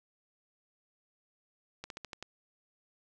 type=slowing click train; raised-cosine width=0.2 ms; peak=-24 dBFS; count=6; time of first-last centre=1.84-2.226 s; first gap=62 ms; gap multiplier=1.11; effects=none

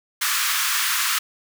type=high-pass noise; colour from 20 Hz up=pink; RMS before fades=-22 dBFS; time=0.21-1.19 s; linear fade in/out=10 ms; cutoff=1100 Hz; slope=48 dB/octave; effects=none

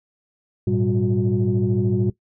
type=tone cluster; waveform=sine; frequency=105.5 / 118.9 / 194.5 / 362.5 Hz; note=G#2 / A#2 / G3 / F#4; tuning=+28 / +35 / -13 / -35 cents; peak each=-22 dBFS; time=0.67-2.1 s; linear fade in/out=5 ms; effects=noise-tail reverb RT60 0.1 s tail -18 dB re dry + tanh soft clip ceiling -10 dBFS

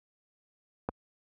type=clicks; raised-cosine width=1 ms; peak=-16 / -29 dBFS; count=2; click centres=0.889 / 0.893 s; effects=high-pass 60 Hz 12 dB/octave

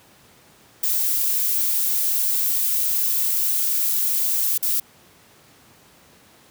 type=noise with dropouts; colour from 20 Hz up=violet; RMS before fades=-21 dBFS; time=0.83-4.8 s; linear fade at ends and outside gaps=5 ms; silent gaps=4.579-4.626 s; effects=pink hiss -52 dBFS RMS until 6.5 s + high-pass 100 Hz 12 dB/octave

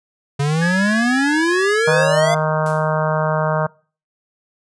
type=exponential sweep; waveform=square; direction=up; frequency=138.7 to 698.5 Hz; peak=-16 dBFS; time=0.39-2.35 s; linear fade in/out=10 ms
type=tone; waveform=triangle; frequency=1680 Hz; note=G#6; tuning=19 cents sharp; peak=-17 dBFS; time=0.61-2.06 s; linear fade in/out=20 ms
type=harmonic tone; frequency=155.56 Hz; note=D#3; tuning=in tune; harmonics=1 / 3 / 4 / 5 / 6 / 7 / 8 / 9 / 10; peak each=-20 / -27 / -20 / -29 / -25 / -27 / -28 / -31 / -30 dBFS; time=1.87-3.67 s; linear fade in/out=10 ms
type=noise with exponential decay; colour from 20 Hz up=blue; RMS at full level=-31 dBFS; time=2.66-3.01 s; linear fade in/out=2 ms; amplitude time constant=74 ms
effects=noise-tail reverb RT60 0.4 s tail -24 dB re dry + resampled to 22050 Hz

